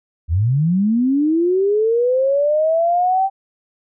sine linear sweep, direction up, 73.42 to 784 Hz, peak -13 dBFS, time 0.28-3.3 s, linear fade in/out 50 ms, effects none

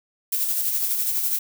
violet noise with tremolo, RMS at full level -22 dBFS, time 0.32-1.39 s, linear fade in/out 5 ms, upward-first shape sine, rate 12 Hz, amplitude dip 40%, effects none

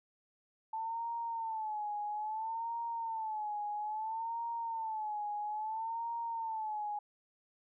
sine tone with vibrato, 880 Hz, A5, in tune, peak -35 dBFS, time 0.73-6.99 s, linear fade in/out 5 ms, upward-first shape sine, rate 0.6 Hz, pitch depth 99 cents each way, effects none

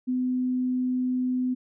sine tone, 253 Hz, B3, 42 cents sharp, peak -23 dBFS, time 0.07-1.55 s, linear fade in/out 20 ms, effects none

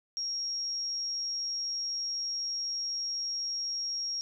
sine tone, 5588 Hz, F8, in tune, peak -31 dBFS, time 0.17-4.21 s, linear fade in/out 0 ms, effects none

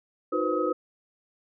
sine tone cluster, 311.9 / 362.9 / 487.3 / 515 / 1270 Hz, D#4 / F#4 / B4 / C5 / D#6, +4 / -34 / -23 / -28 / +35 cents, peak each -30 dBFS, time 0.32-0.73 s, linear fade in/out 10 ms, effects none

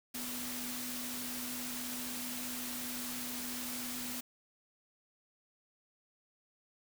sine tone in noise, 246.9 Hz, B3, in tune, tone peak -44 dBFS, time 0.14-4.21 s, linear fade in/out 10 ms, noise white, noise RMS -41 dBFS, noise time 0.14-4.21 s, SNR -6 dB, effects none

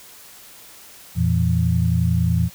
sine tone cluster, 85.9 / 116.9 / 168.9 Hz, F2 / A#2 / E3, -28 / +5 / +42 cents, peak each -20 dBFS, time 1.15-2.5 s, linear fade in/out 50 ms, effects white hiss -44 dBFS RMS until 2.54 s

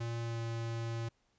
square tone with pitch glide, 116.54 to 115.33 Hz, A#2 to A#2, 0 to -18 cents, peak -36 dBFS, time 0-1.09 s, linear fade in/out 10 ms, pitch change -18 cents, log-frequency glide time 0.21-0.4 s, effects pink hiss -75 dBFS RMS until 1.38 s + resampled to 16000 Hz

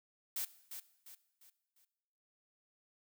blue noise with echo, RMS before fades -38 dBFS, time 0.36-0.45 s, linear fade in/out 5 ms, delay 350 ms, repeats 4, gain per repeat -8 dB, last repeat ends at 1.85 s, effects noise-tail reverb RT60 1.0 s tail -17 dB re dry

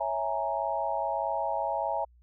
sine chord, A# half-diminished seventh, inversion first, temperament equal, 554.4 / 659.3 / 830.6 / 932.3 Hz, C#5 / E5 / G#5 / A#5, 0 / 0 / 0 / 0 cents, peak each -35 / -32 / -32 / -33 dBFS, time 0-2.05 s, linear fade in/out 10 ms, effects added 60 Hz sine -56 dBFS peak until 2.22 s

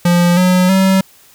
square tone with pitch steps, 174.61 / 182.55 / 190.85 Hz, F3 / F#3 / G3, 0 / -23 / -46 cents, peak -9 dBFS, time 0.05-1.01 s, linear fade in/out 5 ms, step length 320 ms, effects white hiss -46 dBFS RMS until 1.34 s

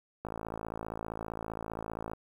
click train, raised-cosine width 1 ms, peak -23 dBFS, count 105, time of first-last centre 0.25-2.134 s, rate 55.2 Hz, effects 9-bit

